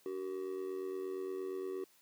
triangle tone with amplitude modulation, 378.7 Hz, F#4, 40 cents sharp, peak -32 dBFS, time 0.06-1.84 s, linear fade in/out 0 ms, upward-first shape sine, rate 88.6 Hz, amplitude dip 75%, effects white hiss -67 dBFS RMS until 2.01 s + high-pass 150 Hz 12 dB/octave

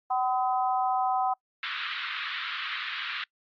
harmonic tone, 253.6 Hz, B3, 46 cents sharp, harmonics 3 / 4 / 5, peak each -25 / -31 / -33 dBFS, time 0.1-1.34 s, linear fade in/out 10 ms
pink band-pass noise, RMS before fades -34 dBFS, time 1.63-3.24 s, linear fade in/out 2 ms, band 1200 to 3900 Hz, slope 48 dB/octave
effects noise-tail reverb RT60 0.1 s tail -26 dB re dry + Opus 32 kbps

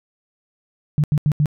sine tone bursts, 148.7 Hz, D3, 22 cents sharp, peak -13 dBFS, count 4, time 0.98-1.458 s, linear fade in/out 0 ms, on 58 ms, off 82 ms, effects none

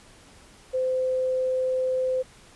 sine tone, 515 Hz, C5, 28 cents flat, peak -22 dBFS, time 0.73-2.23 s, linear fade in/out 20 ms, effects pink hiss -52 dBFS RMS until 2.55 s + resampled to 24000 Hz

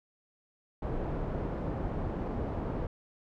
pink low-pass noise, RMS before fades -34 dBFS, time 0.82-2.87 s, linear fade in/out 5 ms, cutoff 710 Hz, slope 12 dB/octave, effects none

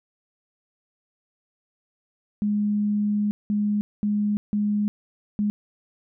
sine tone bursts at uneven times, 207.7 Hz, G#3, in tune, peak -20 dBFS, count 5, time 2.42-3.31 / 3.5-3.81 / 4.03-4.37 / 4.53-4.88 / 5.39-5.5 s, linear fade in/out 0 ms, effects none

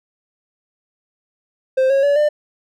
triangle tone with pitch steps, 523.3 / 546.8 / 571.3 / 597 Hz, C5 / C#5 / D5 / D5, 0 / -24 / -48 / +28 cents, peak -10 dBFS, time 1.77-2.29 s, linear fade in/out 10 ms, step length 130 ms, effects none

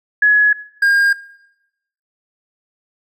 sine / triangle tone pair in turn, 1687 / 1614.9 Hz, G#6 / G#6, +27 / -49 cents, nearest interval minor second, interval 76 cents, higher first, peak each -8 dBFS, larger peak neither, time 0.22-0.53 / 0.82-1.13 s, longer neither, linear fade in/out 5 ms, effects noise-tail reverb RT60 0.9 s tail -20 dB re dry

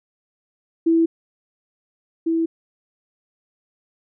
sine tone pair in turn, 329.6 / 328.4 Hz, E4 / E4, 0 / -6 cents, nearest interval unison, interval 6 cents, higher first, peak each -13 / -17 dBFS, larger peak first, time 0.86-1.06 / 2.26-2.46 s, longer neither, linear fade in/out 10 ms, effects none

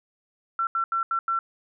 sine tone bursts at uneven times, 1350 Hz, E6, 41 cents sharp, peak -22 dBFS, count 5, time 0.59-0.67 / 0.75-0.84 / 0.92-1.03 / 1.11-1.19 / 1.28-1.39 s, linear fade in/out 2 ms, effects none

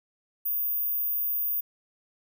sine tone, 14917 Hz, A#9, in tune, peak -25 dBFS, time 0.45-1.61 s, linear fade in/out 10 ms, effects none

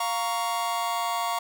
45% pulse chord, Bb minor, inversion second, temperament just, 699.2 / 932.3 / 1118.8 Hz, F5 / Bb5 / Db6, +2 / 0 / +16 cents, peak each -30 dBFS, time 0-1.39 s, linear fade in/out 5 ms, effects none

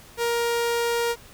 sawtooth tone, 470 Hz, A#4, 14 cents sharp, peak -18 dBFS, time 0.17-1.16 s, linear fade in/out 50 ms, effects pink hiss -48 dBFS RMS until 1.33 s

